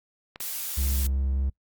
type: clicks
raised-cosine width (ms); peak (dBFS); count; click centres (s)
0.3; -23; 2; 0.359 / 0.405
type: noise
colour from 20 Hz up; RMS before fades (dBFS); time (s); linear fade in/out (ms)
blue; -32; 0.4-1.07; 5
type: tone with vibrato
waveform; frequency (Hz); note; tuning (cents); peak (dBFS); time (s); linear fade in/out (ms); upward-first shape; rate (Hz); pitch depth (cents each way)
triangle; 67.2; C2; +47; -21; 0.77-1.5; 10; triangle; 5.1; 8
effects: noise-tail reverb RT60 0.1 s tail -24 dB re dry + Opus 48 kbps